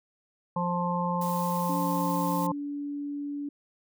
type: harmonic tone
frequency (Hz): 175.8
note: F3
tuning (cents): +12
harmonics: 1 / 3 / 5 / 6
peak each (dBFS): -29 / -34 / -31 / -32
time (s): 0.56-2.52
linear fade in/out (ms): 5
type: noise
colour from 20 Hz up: blue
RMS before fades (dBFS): -41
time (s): 1.21-2.47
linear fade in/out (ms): 5
type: tone with pitch glide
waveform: sine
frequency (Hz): 284 to 287.5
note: C#4 to D4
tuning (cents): +42 to -37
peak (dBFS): -31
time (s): 1.69-3.49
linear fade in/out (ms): 5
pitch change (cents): +21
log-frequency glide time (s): 1.92-2.54
effects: none